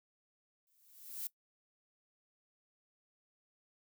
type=noise with exponential growth; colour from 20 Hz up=violet; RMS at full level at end=-38 dBFS; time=0.67-1.27 s; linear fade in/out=1 ms; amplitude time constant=130 ms; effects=noise-tail reverb RT60 0.1 s tail -20 dB re dry